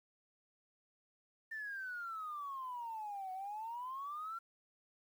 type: exponential two-way sweep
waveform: sine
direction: down then up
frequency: 1800 to 740 to 1379 Hz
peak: -40 dBFS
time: 1.51-4.39 s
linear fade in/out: 10 ms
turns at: 3.32 s
effects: tanh soft clip ceiling -36 dBFS + 11-bit